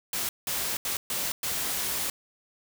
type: noise bursts at uneven times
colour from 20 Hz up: white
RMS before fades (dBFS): -30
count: 5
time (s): 0.13-0.29 / 0.47-0.77 / 0.85-0.97 / 1.1-1.32 / 1.43-2.1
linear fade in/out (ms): 2
effects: none